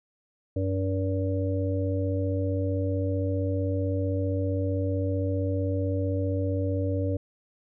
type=harmonic tone; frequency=95.5 Hz; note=G2; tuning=45 cents flat; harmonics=1 / 3 / 5 / 6; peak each=-26 / -31 / -33 / -34 dBFS; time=0.56-7.17 s; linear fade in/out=5 ms; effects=none